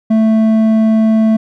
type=tone with hard clipping; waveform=sine; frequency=220.5 Hz; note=A3; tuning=4 cents sharp; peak=-9 dBFS; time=0.1-1.37 s; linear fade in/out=10 ms; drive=6 dB; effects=none